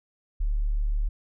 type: tone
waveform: sine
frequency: 36.71 Hz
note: D1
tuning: in tune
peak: -22 dBFS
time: 0.4-1.09 s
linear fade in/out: 10 ms
effects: none